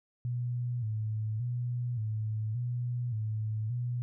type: tone with vibrato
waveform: sine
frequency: 115.1 Hz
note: A#2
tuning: 22 cents flat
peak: -30 dBFS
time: 0.25-4.02 s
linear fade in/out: 0 ms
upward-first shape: square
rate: 0.87 Hz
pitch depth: 100 cents each way
effects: none